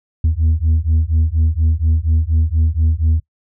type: beating tone pair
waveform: sine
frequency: 77.78 / 81.98 Hz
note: D#2 / E2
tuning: 0 / -9 cents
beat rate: 4.2 Hz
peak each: -13 dBFS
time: 0.24-3.2 s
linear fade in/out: 5 ms
effects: noise-tail reverb RT60 0.1 s tail -23 dB re dry + tanh soft clip ceiling -9 dBFS